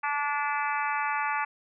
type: harmonic tone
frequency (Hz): 290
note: D4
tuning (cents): -22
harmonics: 3 / 4 / 5 / 6 / 7 / 8 / 9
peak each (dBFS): -30 / -32 / -34 / -36 / -37 / -38 / -39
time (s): 0.03-1.45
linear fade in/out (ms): 10
effects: none